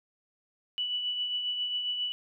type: tone with tremolo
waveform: sine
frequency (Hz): 2960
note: F#7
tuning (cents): 0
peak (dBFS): -27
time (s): 0.78-2.12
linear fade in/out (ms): 0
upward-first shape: triangle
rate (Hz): 7.4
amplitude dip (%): 45
effects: none